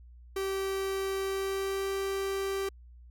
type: tone with pitch glide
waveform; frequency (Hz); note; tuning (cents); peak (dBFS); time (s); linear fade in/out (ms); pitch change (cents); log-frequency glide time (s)
45% pulse; 387.5 to 390; G4 to G4; -20 to -9; -30; 0.36-2.69; 5; +11; 1.22-1.89
effects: added 60 Hz sine -49 dBFS peak until 3.1 s